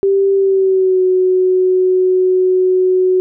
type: tone with pitch glide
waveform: sine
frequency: 392 to 370 Hz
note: G4 to F#4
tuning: 0 to 0 cents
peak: -9 dBFS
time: 0.03-3.2 s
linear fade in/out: 0 ms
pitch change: -100 cents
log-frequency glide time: 0.34-1.02 s
effects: none

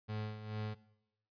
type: tone with tremolo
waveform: 35% pulse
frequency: 107.2 Hz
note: A2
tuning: 45 cents flat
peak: -35 dBFS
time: 0.08-0.75 s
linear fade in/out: 20 ms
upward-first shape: sine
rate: 2.3 Hz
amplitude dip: 65%
effects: noise-tail reverb RT60 0.9 s tail -20 dB re dry + resampled to 11025 Hz

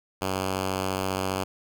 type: tone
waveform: 5% pulse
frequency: 94.8 Hz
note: F#2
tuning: 43 cents sharp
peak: -15 dBFS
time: 0.21-1.44 s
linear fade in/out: 10 ms
effects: none

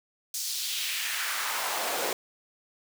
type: noise with high-pass filter sweep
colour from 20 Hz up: pink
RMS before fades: -31 dBFS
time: 0.34-2.13 s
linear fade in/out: 2 ms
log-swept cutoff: 5900 to 440 Hz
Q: 1.7
effects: none

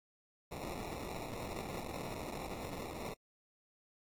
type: noise with sample-and-hold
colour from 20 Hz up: white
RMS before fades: -43 dBFS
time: 0.51-3.14 s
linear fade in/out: 10 ms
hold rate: 1575 Hz
effects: AAC 64 kbps

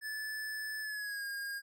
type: tone with pitch glide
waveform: square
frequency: 1739 to 1622.5 Hz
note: A6 to G#6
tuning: -21 to -41 cents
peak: -38 dBFS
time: 0.01-1.62 s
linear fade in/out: 50 ms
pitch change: -120 cents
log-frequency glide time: 0.81-1.25 s
effects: none

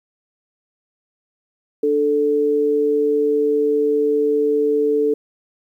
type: tone pair together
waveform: sine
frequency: 295 / 440 Hz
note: D4 / A4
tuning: +8 / 0 cents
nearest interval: perfect fifth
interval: 692 cents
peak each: -22 / -15 dBFS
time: 1.83-5.14 s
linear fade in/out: 5 ms
effects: 9-bit

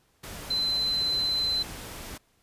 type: tone in noise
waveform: sine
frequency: 4058 Hz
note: B7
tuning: 46 cents sharp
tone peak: -24 dBFS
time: 0.5-1.63 s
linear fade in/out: 10 ms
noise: pink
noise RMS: -40 dBFS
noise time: 0.23-2.18 s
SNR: +13 dB
effects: pink hiss -67 dBFS RMS until 2.42 s + resampled to 32000 Hz

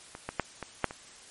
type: clicks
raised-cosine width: 0.5 ms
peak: -25 / -18 / -11 / -21 / -9 / -24 dBFS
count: 6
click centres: 0.151 / 0.29 / 0.397 / 0.627 / 0.843 / 0.909 s
effects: white hiss -51 dBFS RMS until 1.3 s + MP3 48 kbps

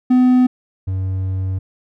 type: tone pair in turn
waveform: triangle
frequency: 252.1 / 94.43 Hz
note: B3 / F#2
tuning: +36 / +36 cents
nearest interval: octave + perfect fourth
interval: 1700 cents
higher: first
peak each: -7 / -16 dBFS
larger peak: first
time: 0.1-0.47 / 0.87-1.59 s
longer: second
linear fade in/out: 10 ms
effects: none

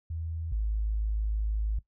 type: tone pair in turn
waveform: sine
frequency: 81.6 / 53.18 Hz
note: E2 / G#1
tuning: -17 / +42 cents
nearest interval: perfect fifth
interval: 741 cents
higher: first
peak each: -32 / -26 dBFS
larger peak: second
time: 0.1-0.52 / 0.52-1.79 s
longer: second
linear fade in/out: 5 ms
effects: noise-tail reverb RT60 0.1 s tail -17 dB re dry

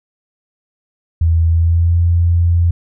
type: tone with pitch glide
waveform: sine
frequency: 82.41 to 85.66 Hz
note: E2 to F2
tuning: 0 to -33 cents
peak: -9 dBFS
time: 1.21-2.71 s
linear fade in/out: 5 ms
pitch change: +67 cents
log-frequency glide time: 1.47-2 s
effects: none

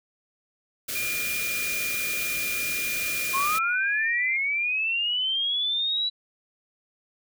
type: band-stop noise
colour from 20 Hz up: white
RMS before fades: -31 dBFS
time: 0.88-3.59 s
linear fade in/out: 10 ms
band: 670 to 1200 Hz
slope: 96 dB/octave
type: tone with pitch glide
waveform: sine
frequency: 2413 to 2357 Hz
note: D7 to D7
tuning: +46 to +6 cents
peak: -28 dBFS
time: 0.95-4.37 s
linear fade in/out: 5 ms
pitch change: -40 cents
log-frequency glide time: 3.95-4.15 s
type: linear sweep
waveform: sine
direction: up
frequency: 1046.5 to 3951 Hz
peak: -23 dBFS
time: 3.33-6.1 s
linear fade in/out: 20 ms
effects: none

